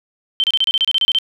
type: tone bursts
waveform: sine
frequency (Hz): 3111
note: G7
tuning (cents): -14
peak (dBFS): -12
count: 12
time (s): 0.4-1.186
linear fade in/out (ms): 0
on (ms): 38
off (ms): 30
effects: none